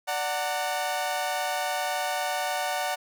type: chord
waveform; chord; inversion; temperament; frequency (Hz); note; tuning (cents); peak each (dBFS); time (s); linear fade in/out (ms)
sawtooth; D augmented; none; equal with one note detuned; 587.3 / 740 / 910; D5 / F#5 / A#5; 0 / 0 / -42; -29 / -25 / -30; 0.07-2.96; 20
effects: none